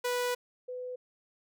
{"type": "tone pair in turn", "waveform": ["sawtooth", "sine"], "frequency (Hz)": [491.7, 500.9], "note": ["B4", "B4"], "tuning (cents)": [-8, 24], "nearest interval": "unison", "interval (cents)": 32, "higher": "second", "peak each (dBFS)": [-25, -36], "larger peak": "first", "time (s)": [[0.04, 0.35], [0.68, 0.96]], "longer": "first", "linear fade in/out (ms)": 10, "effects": []}